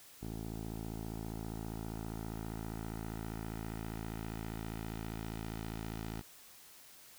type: tone with low-pass filter sweep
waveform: 10% pulse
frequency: 55 Hz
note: A1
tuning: in tune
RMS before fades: -42 dBFS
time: 0.21-6.22 s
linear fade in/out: 20 ms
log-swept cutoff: 590 to 5800 Hz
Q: 0.84
effects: white hiss -57 dBFS RMS until 7.18 s